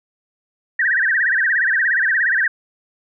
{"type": "tone with vibrato", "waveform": "sine", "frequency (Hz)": 1719, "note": "A6", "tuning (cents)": -41, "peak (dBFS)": -14, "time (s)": [0.79, 2.48], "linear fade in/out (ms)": 5, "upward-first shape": "sine", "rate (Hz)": 17, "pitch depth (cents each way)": 200, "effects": []}